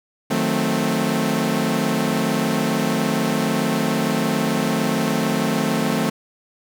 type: chord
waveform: sawtooth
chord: D# diminished seventh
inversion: none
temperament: equal with one note detuned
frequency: 155.56 / 182.34 / 220 / 261.6 Hz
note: D#3 / F#3 / A3 / C4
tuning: 0 / -25 / 0 / 0 cents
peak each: -22 / -22 / -18 / -20 dBFS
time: 0.3-6.1 s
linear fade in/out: 10 ms
effects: none